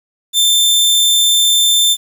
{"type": "tone", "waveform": "sawtooth", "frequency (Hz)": 3562, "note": "A7", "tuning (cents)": 21, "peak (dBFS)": -6, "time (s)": [0.33, 1.97], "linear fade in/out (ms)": 50, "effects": ["7-bit"]}